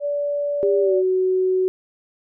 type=tone; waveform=sine; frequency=578 Hz; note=D5; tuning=28 cents flat; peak=-20 dBFS; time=0-1.03 s; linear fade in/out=50 ms
type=tone with pitch glide; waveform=sine; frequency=401.5 to 372.5 Hz; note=G4 to F#4; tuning=+41 to +12 cents; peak=-16 dBFS; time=0.63-1.68 s; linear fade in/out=0 ms; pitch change=-129 cents; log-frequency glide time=0.81-0.95 s
effects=none